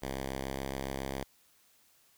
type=tone with pitch glide; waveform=5% pulse; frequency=66.9 to 67.33 Hz; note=C2 to C#2; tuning=+39 to -50 cents; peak=-24 dBFS; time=0.02-1.24 s; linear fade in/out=5 ms; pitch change=+11 cents; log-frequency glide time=0.39-0.61 s; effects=white hiss -66 dBFS RMS until 2.17 s